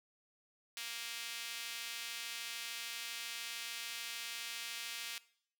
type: tone with high-pass filter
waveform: sawtooth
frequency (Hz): 233.1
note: A#3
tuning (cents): 0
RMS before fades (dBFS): -44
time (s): 0.77-5.18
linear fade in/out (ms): 0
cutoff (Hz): 2800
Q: 1.2
effects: noise-tail reverb RT60 0.6 s tail -19 dB re dry